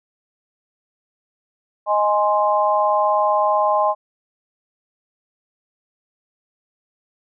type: chord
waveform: sine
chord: Ab major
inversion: second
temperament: equal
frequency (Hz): 622.3 / 830.6 / 1046.5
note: Eb5 / Ab5 / C6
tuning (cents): 0 / 0 / 0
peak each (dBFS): -19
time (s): 1.86-3.95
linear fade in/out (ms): 50
effects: none